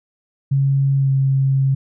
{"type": "tone with pitch glide", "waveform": "sine", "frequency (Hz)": [137.4, 135.2], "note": ["C#3", "C#3"], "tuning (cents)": [-15, -43], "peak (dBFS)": -13, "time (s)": [0.51, 1.75], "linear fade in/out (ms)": 10, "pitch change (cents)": -28, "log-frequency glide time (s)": [0.97, 1.11], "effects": []}